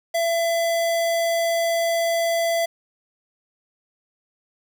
square tone, 671 Hz, E5, 31 cents sharp, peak -20 dBFS, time 0.14-2.66 s, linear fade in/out 10 ms, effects 8-bit

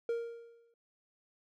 triangle tone with exponential decay, 466.2 Hz, A#4, in tune, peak -27 dBFS, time 0.09-0.74 s, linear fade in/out 2 ms, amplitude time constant 140 ms, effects none

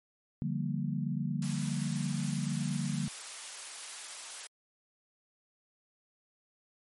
sine chord, G minor seventh, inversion second, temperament equal, 146.83 / 174.61 / 196 / 233.1 Hz, D3 / F3 / G3 / Bb3, 0 / 0 / 0 / 0 cents, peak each -34 / -37 / -37 / -37 dBFS, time 0.42-3.08 s, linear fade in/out 0 ms
white high-pass noise, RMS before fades -43 dBFS, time 1.42-4.47 s, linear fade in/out 2 ms, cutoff 670 Hz, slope 12 dB/octave
effects MP3 48 kbps

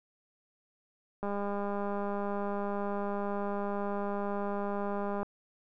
click train, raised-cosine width 1 ms, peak -22 dBFS, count 809, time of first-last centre 1.23-5.23 s, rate 202 Hz, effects none

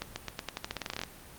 accelerating click train, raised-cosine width 0.2 ms, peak -16 dBFS, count 17, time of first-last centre 0.02-1.036 s, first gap 140 ms, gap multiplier 0.88, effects pink hiss -50 dBFS RMS until 1.38 s + Opus 32 kbps

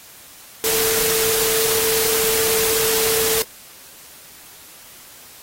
sine tone in noise, 445.5 Hz, A4, 22 cents sharp, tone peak -22 dBFS, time 0.64-3.42 s, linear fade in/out 0 ms, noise white, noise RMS -20 dBFS, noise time 0.64-3.42 s, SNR -5 dB, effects white hiss -43 dBFS RMS until 5.42 s + AAC 48 kbps

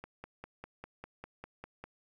click train, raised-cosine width 0.5 ms, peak -29 dBFS, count 10, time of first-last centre 0.04-1.84 s, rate 5 Hz, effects 10-bit

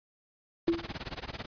pink noise with tremolo, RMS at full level -36 dBFS, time 0.67-1.46 s, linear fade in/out 10 ms, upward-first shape sine, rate 18 Hz, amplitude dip 95%
sine tone with exponential decay, 336.2 Hz, E4, 34 cents sharp, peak -19 dBFS, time 0.68-0.9 s, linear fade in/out 1 ms, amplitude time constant 47 ms
effects resampled to 11025 Hz

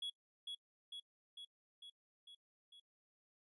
triangle tone with echo, 3353 Hz, G#7, 16 cents sharp, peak -39 dBFS, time 0.02-0.1 s, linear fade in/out 5 ms, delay 450 ms, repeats 6, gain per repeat -3 dB, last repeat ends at 2.8 s, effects noise-tail reverb RT60 0.1 s tail -24 dB re dry + resampled to 24000 Hz

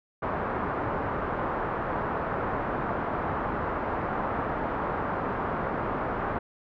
white low-pass noise, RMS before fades -30 dBFS, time 0.22-6.39 s, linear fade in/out 10 ms, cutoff 1300 Hz, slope 24 dB/octave, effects none

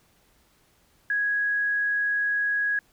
sine tone, 1661.2 Hz, G#6, in tune, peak -22 dBFS, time 1.1-2.79 s, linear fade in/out 2 ms, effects pink hiss -63 dBFS RMS until 2.92 s

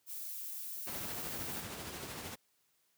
violet noise, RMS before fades -43 dBFS, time 0.06-1.64 s, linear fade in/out 50 ms
pink noise with tremolo, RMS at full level -42 dBFS, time 0.86-2.36 s, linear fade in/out 20 ms, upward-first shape triangle, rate 13 Hz, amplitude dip 40%
effects white hiss -75 dBFS RMS until 2.97 s + high-pass 80 Hz 12 dB/octave

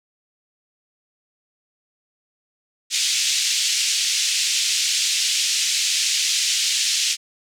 white band-pass noise, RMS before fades -21 dBFS, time 2.9-7.17 s, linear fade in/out 50 ms, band 2500 to 7100 Hz, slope 24 dB/octave, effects none

